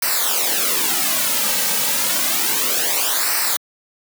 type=noise with flanger; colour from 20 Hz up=white; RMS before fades=-19 dBFS; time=0.02-3.57 s; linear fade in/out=5 ms; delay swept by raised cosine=0.29 to 2.89 ms; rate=0.3 Hz; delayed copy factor=-0.75; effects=high-pass 200 Hz 12 dB/octave